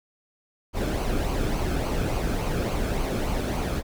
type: noise with flanger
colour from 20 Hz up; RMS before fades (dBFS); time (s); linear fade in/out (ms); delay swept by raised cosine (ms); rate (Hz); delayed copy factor
brown; -26; 0.73-3.83; 50; 0.55 to 1.07; 3.5; -0.5
effects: none